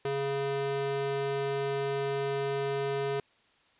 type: tone with high-pass filter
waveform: square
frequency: 138.59 Hz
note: C#3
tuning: in tune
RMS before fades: -31 dBFS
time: 0.05-3.2 s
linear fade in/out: 2 ms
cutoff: 300 Hz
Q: 5.7
effects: white hiss -65 dBFS RMS until 3.79 s + resampled to 8000 Hz